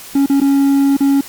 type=tone with dropouts; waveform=triangle; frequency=277.2 Hz; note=C#4; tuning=in tune; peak=-7 dBFS; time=0.15-1.21 s; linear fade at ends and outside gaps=5 ms; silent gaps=0.261-0.297 / 0.403-0.414 / 0.968-1.005 s; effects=white hiss -34 dBFS RMS until 1.28 s + Opus 48 kbps